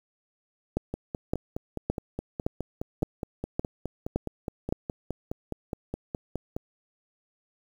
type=two click trains; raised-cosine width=2 ms; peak=-12 / -18 dBFS; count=8 / 28; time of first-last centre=0.77-4.725 / 0.94-6.565 s; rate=1.77 / 4.8 Hz; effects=8-bit